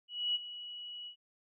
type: tone with ADSR envelope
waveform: sine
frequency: 2928 Hz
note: F#7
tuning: 19 cents flat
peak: -28 dBFS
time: 0.08-1.16 s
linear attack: 270 ms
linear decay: 26 ms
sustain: -14 dB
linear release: 92 ms
effects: none